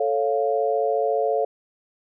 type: chord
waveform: sine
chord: A augmented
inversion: none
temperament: equal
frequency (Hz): 440 / 554.4 / 698.5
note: A4 / C#5 / E#5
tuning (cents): 0 / 0 / 0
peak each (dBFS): -23 / -24 / -24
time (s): 0-1.45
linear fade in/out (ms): 5
effects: none